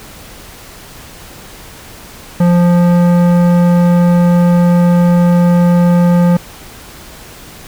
sine tone with tanh clipping, 174.8 Hz, F3, 2 cents sharp, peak -8 dBFS, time 2.4-6.37 s, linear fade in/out 5 ms, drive 15 dB, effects pink hiss -34 dBFS RMS until 7.67 s

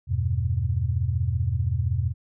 sine chord, E minor, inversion none, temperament equal, 82.41 / 98 / 123.47 Hz, E2 / G2 / B2, 0 / 0 / 0 cents, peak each -26 dBFS, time 0.07-2.14 s, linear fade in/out 50 ms, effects none

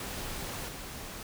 pink noise with level steps, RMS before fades -38 / -42 dBFS, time 0-1.23 s, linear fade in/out 2 ms, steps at 0.68 s, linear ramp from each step 10 ms, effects none

